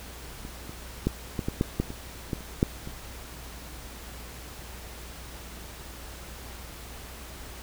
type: clicks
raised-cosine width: 3 ms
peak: -25 / -27 / -10 / -15 / -15 / -10 / -11 / -23 / -15 / -29 / -7 / -25 dBFS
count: 12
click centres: 0.451 / 0.694 / 1.07 / 1.392 / 1.485 / 1.611 / 1.8 / 1.904 / 2.332 / 2.407 / 2.629 / 2.874 s
effects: added 60 Hz sine -44 dBFS peak until 7.62 s + pink hiss -44 dBFS RMS until 7.62 s